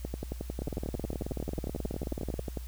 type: two click trains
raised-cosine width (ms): 2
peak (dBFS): -21 / -21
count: 34 / 29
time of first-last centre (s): 0.62-2.394 / 0.05-2.573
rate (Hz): 18.6 / 11.1
effects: added 60 Hz sine -38 dBFS peak until 2.67 s + white hiss -54 dBFS RMS until 2.67 s